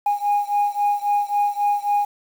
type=beating tone pair; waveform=sine; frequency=819 / 822.7 Hz; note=G#5 / G#5; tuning=-24 / -17 cents; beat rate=3.7 Hz; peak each=-19 / -20 dBFS; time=0.06-2.05 s; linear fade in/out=5 ms; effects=tanh soft clip ceiling -13 dBFS + 7-bit